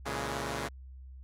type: chord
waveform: 5% pulse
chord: A# half-diminished seventh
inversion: none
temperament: equal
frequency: 116.54 / 138.59 / 164.81 / 207.7 Hz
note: A#2 / C#3 / E3 / G#3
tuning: 0 / 0 / 0 / 0 cents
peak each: -27 / -26 / -30 / -30 dBFS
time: 0.05-0.69 s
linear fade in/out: 20 ms
effects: added 65 Hz sine -45 dBFS peak until 1.23 s + low-pass 12000 Hz 12 dB/octave